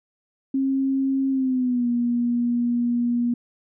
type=tone with pitch glide; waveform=sine; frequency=269 to 239.7 Hz; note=C4 to A#3; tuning=+48 to +48 cents; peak=-19 dBFS; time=0.54-3.34 s; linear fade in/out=5 ms; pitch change=-200 cents; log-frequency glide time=1.3-1.88 s; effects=none